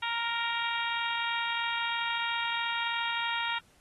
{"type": "harmonic tone", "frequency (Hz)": 466.2, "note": "A#4", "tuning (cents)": 0, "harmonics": [2, 3, 4, 5, 6, 7, 8], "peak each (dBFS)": [-34, -36, -37, -38, -39, -39, -40], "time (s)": [0.02, 3.59], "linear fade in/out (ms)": 10, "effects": ["pink hiss -64 dBFS RMS until 3.8 s", "AAC 32 kbps"]}